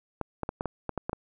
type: clicks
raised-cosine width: 1 ms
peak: -16 dBFS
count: 9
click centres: 0.213 / 0.433 / 0.491 / 0.609 / 0.657 / 0.893 / 0.977 / 1.095 / 1.131 s
effects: none